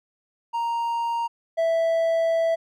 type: tone pair in turn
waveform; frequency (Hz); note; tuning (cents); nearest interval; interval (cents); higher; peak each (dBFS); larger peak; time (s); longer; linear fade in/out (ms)
triangle; 932.3 / 659.2; A#5 / E5; 0 / 0; tritone; 600; first; -21 / -17; second; 0.53-1.28 / 1.57-2.56; second; 20
effects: none